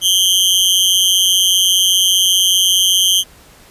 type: tone with amplitude modulation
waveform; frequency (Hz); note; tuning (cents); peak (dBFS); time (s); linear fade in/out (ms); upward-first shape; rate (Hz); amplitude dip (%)
sawtooth; 3136; G7; 0; -3; 0.01-3.24; 50; sine; 185; 90
effects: pink hiss -44 dBFS RMS until 3.7 s + resampled to 32000 Hz